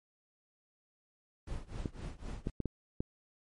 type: noise with tremolo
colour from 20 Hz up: brown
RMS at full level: -38 dBFS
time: 1.47-2.5 s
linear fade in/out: 5 ms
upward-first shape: triangle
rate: 3.9 Hz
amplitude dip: 95%
type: clicks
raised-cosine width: 3 ms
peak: -21 dBFS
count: 5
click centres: 1.858 / 2.471 / 2.603 / 2.657 / 3.005 s
effects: MP3 48 kbps